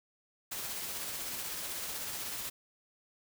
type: noise with tremolo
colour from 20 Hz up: white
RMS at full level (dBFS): -38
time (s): 0.51-2.5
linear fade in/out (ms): 10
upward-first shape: sine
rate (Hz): 16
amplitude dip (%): 25
effects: none